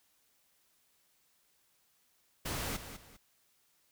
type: noise with echo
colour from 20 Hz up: pink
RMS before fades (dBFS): -37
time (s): 2.45-2.77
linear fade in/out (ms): 10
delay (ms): 200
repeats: 2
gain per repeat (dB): -10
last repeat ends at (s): 3.17
effects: white hiss -72 dBFS RMS until 3.91 s